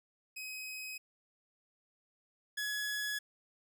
sawtooth tone pair in turn, 2531 / 1689.2 Hz, D#7 / G#6, +29 / +29 cents, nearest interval perfect fifth, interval 700 cents, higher first, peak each -38 / -31 dBFS, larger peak second, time 0.36-0.98 / 2.57-3.19 s, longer neither, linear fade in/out 10 ms, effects none

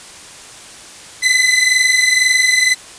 sawtooth tone pair together, 2006 / 2028 Hz, B6 / B6, +26 / +45 cents, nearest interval unison, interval 19 cents, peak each -10 dBFS, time 1.22-2.75 s, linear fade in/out 20 ms, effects white hiss -36 dBFS RMS until 2.98 s + resampled to 22050 Hz

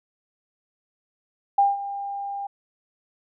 sine tone with ADSR envelope, 800 Hz, G5, 35 cents sharp, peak -13 dBFS, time 1.58-2.47 s, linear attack 6 ms, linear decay 180 ms, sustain -15 dB, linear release 6 ms, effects none

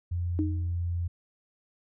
sine tone with pitch glide, 87.31 to 86.46 Hz, F2 to F2, 0 to -17 cents, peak -27 dBFS, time 0.11-1.08 s, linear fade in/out 10 ms, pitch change -17 cents, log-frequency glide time 0.48-0.85 s
sine tone with exponential decay, 308.7 Hz, D#4, 14 cents flat, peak -23 dBFS, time 0.39-0.75 s, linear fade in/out 0 ms, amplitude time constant 77 ms
effects none

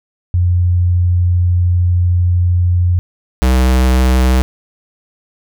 sine / square tone pair in turn, 88.7 / 63.84 Hz, F2 / C2, +27 / -42 cents, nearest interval tritone, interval 569 cents, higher first, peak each -9 dBFS, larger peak neither, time 0.34-2.99 / 3.42-4.42 s, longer first, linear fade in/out 0 ms, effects none

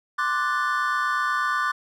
triangle chord, D dominant seventh, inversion third, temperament equal, 1046.5 / 1174.7 / 1480 / 1760 Hz, C6 / D6 / F#6 / A6, 0 / 0 / 0 / 0 cents, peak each -28 / -23 / -25 / -28 dBFS, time 0.18-1.72 s, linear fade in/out 10 ms, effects none

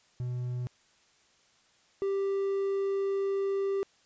triangle tone pair in turn, 123.8 / 393 Hz, B2 / G4, +5 / +4 cents, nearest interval octave + minor sixth, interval 1999 cents, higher second, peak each -29 / -25 dBFS, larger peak second, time 0.2-0.67 / 2.02-3.83 s, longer second, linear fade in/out 0 ms, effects white hiss -65 dBFS RMS until 4.05 s + resampled to 16000 Hz

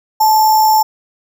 sine tone with sample-and-hold, 869 Hz, A5, 22 cents flat, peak -7 dBFS, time 0.2-0.83 s, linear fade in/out 10 ms, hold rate 6300 Hz, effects none

